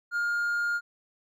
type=tone with hard clipping; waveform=triangle; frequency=1414 Hz; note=F6; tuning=21 cents sharp; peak=-26 dBFS; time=0.11-0.81 s; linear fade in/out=50 ms; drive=5 dB; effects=none